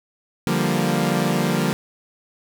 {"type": "chord", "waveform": "sawtooth", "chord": "G minor seventh", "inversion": "second", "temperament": "equal", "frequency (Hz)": [146.83, 174.61, 196, 233.1], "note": ["D3", "F3", "G3", "Bb3"], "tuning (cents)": [0, 0, 0, 0], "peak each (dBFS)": [-21, -19, -21, -20], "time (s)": [0.47, 1.73], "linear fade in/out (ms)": 0, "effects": []}